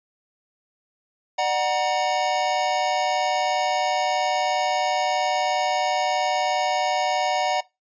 square tone cluster, 600 / 743 / 944 Hz, D5 / F#5 / A#5, +37 / +7 / +22 cents, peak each -28 / -23 / -27 dBFS, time 1.38-7.61 s, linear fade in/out 10 ms, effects noise-tail reverb RT60 0.2 s tail -19 dB re dry + resampled to 16000 Hz

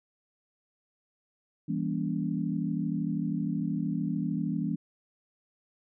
sine chord, E diminished seventh, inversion none, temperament just, 164.81 / 197.78 / 237.3 / 284.8 Hz, E3 / G3 / Bb3 / Db4, 0 / +16 / +31 / +47 cents, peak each -32 / -33 / -34 / -34 dBFS, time 1.68-4.76 s, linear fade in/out 10 ms, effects none

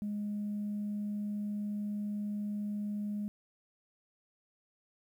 sine tone, 207.2 Hz, G#3, 4 cents flat, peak -32 dBFS, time 0.02-3.28 s, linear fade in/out 0 ms, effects tanh soft clip ceiling -30 dBFS + 11-bit

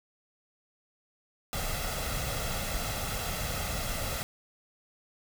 pink noise with comb filter, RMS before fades -33 dBFS, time 1.53-4.23 s, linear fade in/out 0 ms, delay 1.5 ms, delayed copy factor +0.6, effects none

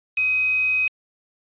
sine tone with quantisation, 2522 Hz, D#7, 23 cents sharp, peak -18 dBFS, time 0.17-0.88 s, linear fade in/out 5 ms, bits 5, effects resampled to 8000 Hz

